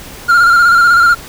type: tone with vibrato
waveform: triangle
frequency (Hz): 1396.9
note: F6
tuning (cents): 0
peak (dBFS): -3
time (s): 0.28-1.15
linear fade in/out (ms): 20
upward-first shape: square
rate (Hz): 16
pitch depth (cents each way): 36
effects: pink hiss -31 dBFS RMS until 1.28 s